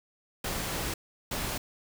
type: noise bursts at uneven times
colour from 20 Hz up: pink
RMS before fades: -33 dBFS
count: 2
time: 0.44-0.94 / 1.31-1.58 s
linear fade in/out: 5 ms
effects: none